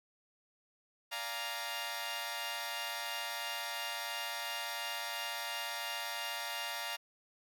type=chord; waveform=10% pulse; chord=Bb dominant seventh; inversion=first; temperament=equal; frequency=587.3 / 698.5 / 830.6 / 932.3 Hz; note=D5 / F5 / Ab5 / Bb5; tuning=0 / 0 / 0 / 0 cents; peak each=-38 / -34 / -38 / -32 dBFS; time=1.11-6.97 s; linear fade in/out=20 ms; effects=none